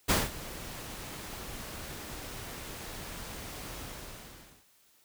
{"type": "noise with ADSR envelope", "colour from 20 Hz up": "pink", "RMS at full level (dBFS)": -24, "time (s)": [0.08, 4.66], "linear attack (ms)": 20, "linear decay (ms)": 190, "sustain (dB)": -18, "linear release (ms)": 850, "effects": ["white hiss -65 dBFS RMS until 5.04 s"]}